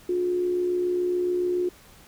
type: tone with amplitude modulation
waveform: sine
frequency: 358.1 Hz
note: F4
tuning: 43 cents sharp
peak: -20 dBFS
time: 0.09-1.69 s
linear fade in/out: 5 ms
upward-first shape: sine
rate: 67.1 Hz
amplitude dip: 40%
effects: pink hiss -52 dBFS RMS until 2.07 s